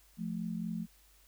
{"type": "tone pair together", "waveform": "sine", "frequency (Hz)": [174.61, 218.8], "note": ["F3", "A3"], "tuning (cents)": [0, -9], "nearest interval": "major third", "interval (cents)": 391, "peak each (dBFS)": [-37, -37], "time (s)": [0.17, 0.87], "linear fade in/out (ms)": 50, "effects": ["added 50 Hz sine -64 dBFS peak until 1.27 s", "white hiss -65 dBFS RMS until 1.27 s"]}